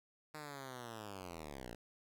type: linear sweep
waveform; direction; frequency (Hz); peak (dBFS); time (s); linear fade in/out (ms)
5% pulse; down; 155.2 to 55; -35; 0.34-1.75; 5
effects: none